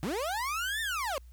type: linear two-way sweep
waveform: 30% pulse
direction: up then down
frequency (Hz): 139.5 to 1835 to 510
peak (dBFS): -28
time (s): 0.03-1.18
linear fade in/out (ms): 0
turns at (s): 0.81
effects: added 60 Hz sine -48 dBFS peak until 1.32 s + white hiss -69 dBFS RMS until 1.32 s